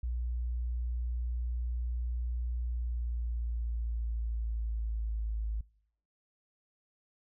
sine tone with pitch glide, 60 to 54.08 Hz, B1 to A1, -49 to -29 cents, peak -31 dBFS, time 0.03-5.61 s, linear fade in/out 5 ms, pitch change -180 cents, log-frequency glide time 2.61-5.36 s, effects noise-tail reverb RT60 0.7 s tail -25 dB re dry

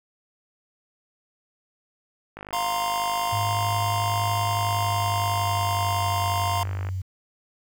click train, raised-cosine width 0.5 ms, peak -22 dBFS, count 231, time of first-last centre 2.37-6.889 s, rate 50.9 Hz
square chord, F suspended fourth, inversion none, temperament equal with one note detuned, 700.5 / 932.3 / 1046.5 Hz, F5 / Bb5 / C6, +5 / 0 / 0 cents, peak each -29 dBFS, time 2.53-6.63 s, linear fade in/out 0 ms
sine tone with pitch glide, 103.83 to 93.58 Hz, G#2 to F#2, 0 to +20 cents, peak -26 dBFS, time 3.32-7.02 s, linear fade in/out 10 ms, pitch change -180 cents, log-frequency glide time 4.5-6.84 s
effects 9-bit

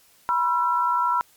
sine tone cluster, 975 / 1035 / 1347 Hz, B5 / C6 / E6, -23 / -19 / +37 cents, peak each -21 / -30 / -23 dBFS, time 0.29-1.21 s, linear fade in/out 0 ms, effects white hiss -57 dBFS RMS until 1.36 s + MP3 96 kbps

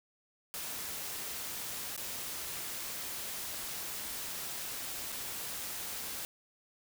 white noise with dropouts, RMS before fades -40 dBFS, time 0.54-6.25 s, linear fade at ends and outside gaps 0 ms, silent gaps 1.964-1.977 / 5.12-5.124 s, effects none

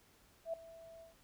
sine tone with ADSR envelope, 659.3 Hz, E5, in tune, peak -34 dBFS, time 0.45-1.15 s, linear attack 85 ms, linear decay 4 ms, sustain -18 dB, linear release 130 ms, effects pink hiss -67 dBFS RMS until 1.23 s

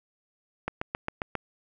click train, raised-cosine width 0.5 ms, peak -14 dBFS, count 6, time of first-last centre 0.68-1.353 s, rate 7.43 Hz, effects none

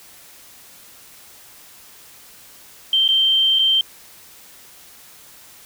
sine tone with dropouts, 3136 Hz, G7, in tune, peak -13 dBFS, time 2.93-3.81 s, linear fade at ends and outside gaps 2 ms, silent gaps 3.079-3.088 / 3.588-3.592 s, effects white hiss -45 dBFS RMS until 5.65 s

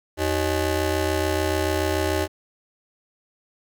20% pulse ring-modulated tone, 233.1 Hz, A#3, in tune, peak -13 dBFS, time 0.17-2.28 s, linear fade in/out 50 ms, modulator 150 Hz, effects none

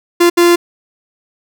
45% pulse tone bursts at uneven times, 346.4 Hz, F4, 14 cents flat, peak -6 dBFS, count 2, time 0.2-0.3 / 0.37-0.56 s, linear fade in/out 10 ms, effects none

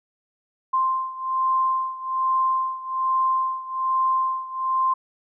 sine beating tone pair, 1046.5 / 1047.7 Hz, C6 / C6, 0 / +2 cents, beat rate 1.2 Hz, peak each -22 / -25 dBFS, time 0.73-4.94 s, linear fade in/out 10 ms, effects none

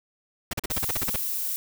pink noise bursts, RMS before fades -28 dBFS, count 11, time 0.51-1.163 s, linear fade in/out 5 ms, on 23 ms, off 40 ms
violet noise, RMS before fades -29 dBFS, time 0.71-1.56 s, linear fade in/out 0 ms
effects none

